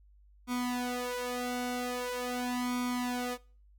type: tone with flanger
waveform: sawtooth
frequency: 247.2 Hz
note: B3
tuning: 2 cents sharp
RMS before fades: -34 dBFS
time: 0.47-3.38 s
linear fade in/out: 50 ms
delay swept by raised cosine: 0.87 to 2.67 ms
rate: 0.43 Hz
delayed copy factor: +1
effects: noise-tail reverb RT60 0.4 s tail -22 dB re dry + added 50 Hz sine -57 dBFS peak until 3.78 s